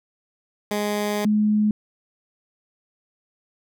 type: tone pair in turn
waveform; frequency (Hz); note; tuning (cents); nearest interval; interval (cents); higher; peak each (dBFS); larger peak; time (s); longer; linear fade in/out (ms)
15% pulse / sine; 207.7 / 211.5; G#3 / G#3; 0 / +32; unison; 32; second; -16; neither; 0.71-1.25 / 1.25-1.71; first; 2
effects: none